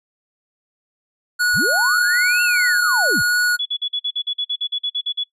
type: tone with vibrato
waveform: square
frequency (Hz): 1454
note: F#6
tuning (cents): -31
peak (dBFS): -16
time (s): 1.39-3.57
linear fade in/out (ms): 20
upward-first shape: sine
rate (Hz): 2.6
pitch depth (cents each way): 9
type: linear two-way sweep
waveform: sine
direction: up then down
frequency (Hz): 32.67 to 2747 to 32.67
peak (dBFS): -21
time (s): 1.53-3.23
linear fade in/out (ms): 50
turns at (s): 2.43
type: tone bursts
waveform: sine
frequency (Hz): 3400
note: G#7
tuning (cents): +40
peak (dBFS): -19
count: 15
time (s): 3.59-5.238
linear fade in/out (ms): 10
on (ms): 66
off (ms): 47
effects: noise-tail reverb RT60 0.1 s tail -20 dB re dry + resampled to 32000 Hz